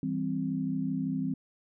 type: chord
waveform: sine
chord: C major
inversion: first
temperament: just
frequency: 163.52 / 196.22 / 261.6 Hz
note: E3 / G3 / C4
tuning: -14 / +2 / 0 cents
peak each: -34 / -34 / -31 dBFS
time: 0.03-1.34 s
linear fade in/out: 2 ms
effects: none